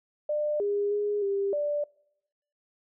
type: tone with pitch steps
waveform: sine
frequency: 598 / 407.3 / 413.2 / 397.1 / 587 Hz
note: D5 / G#4 / G#4 / G4 / D5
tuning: +31 / -34 / -9 / +22 / -1 cents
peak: -25 dBFS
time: 0.29-1.84 s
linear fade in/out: 5 ms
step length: 310 ms
effects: noise-tail reverb RT60 0.8 s tail -24 dB re dry